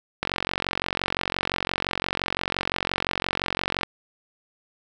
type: click train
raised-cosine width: 0.3 ms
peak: -7 dBFS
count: 166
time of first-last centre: 0.23-3.833 s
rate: 45.8 Hz
effects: none